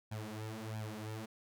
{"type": "tone with flanger", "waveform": "sawtooth", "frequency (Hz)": 108.9, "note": "A2", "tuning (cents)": -17, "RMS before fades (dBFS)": -43, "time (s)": [0.11, 1.26], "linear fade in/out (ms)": 10, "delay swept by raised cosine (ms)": [1.2, 7], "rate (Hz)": 1.5, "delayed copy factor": 1, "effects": []}